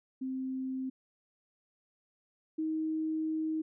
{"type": "tone pair in turn", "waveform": "sine", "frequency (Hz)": [261.6, 315.4], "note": ["C4", "D#4"], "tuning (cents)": [0, 24], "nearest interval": "minor third", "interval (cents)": 324, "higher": "second", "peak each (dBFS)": [-33, -30], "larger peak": "second", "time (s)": [[0.21, 0.9], [2.58, 3.62]], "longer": "second", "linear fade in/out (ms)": 10, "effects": []}